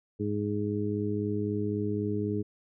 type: harmonic tone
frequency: 103.83 Hz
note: G#2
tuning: in tune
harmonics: 1 / 2 / 3 / 4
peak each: -33 / -33 / -33 / -33 dBFS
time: 0.19-2.43 s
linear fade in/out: 20 ms
effects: none